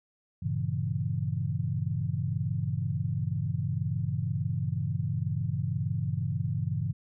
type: chord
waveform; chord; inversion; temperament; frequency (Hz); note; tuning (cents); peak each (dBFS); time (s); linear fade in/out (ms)
sine; G diminished seventh; none; equal; 98 / 116.54 / 138.59 / 164.81; G2 / Bb2 / Db3 / Fb3; 0 / 0 / 0 / 0; -33 / -33 / -32 / -34; 0.42-6.93; 10
effects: none